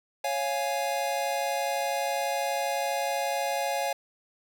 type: chord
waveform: square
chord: Db major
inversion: none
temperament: equal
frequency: 554.4 / 698.5 / 830.6 Hz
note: Db5 / F5 / Ab5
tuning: 0 / 0 / 0 cents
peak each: -32 dBFS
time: 0.24-3.93 s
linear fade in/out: 5 ms
effects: none